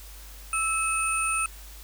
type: tone cluster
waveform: sine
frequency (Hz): 1312 / 2577 / 9020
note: E6 / E7 / C#9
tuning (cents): -9 / -40 / +29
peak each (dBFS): -28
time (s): 0.53-1.46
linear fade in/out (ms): 2
effects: added 50 Hz sine -43 dBFS peak until 1.83 s + white hiss -48 dBFS RMS until 1.83 s